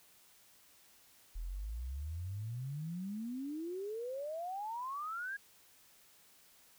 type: exponential sweep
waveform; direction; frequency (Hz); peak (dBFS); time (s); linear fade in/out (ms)
sine; up; 39.42 to 1661.2; -38; 1.35-5.37; 10
effects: white hiss -64 dBFS RMS until 6.78 s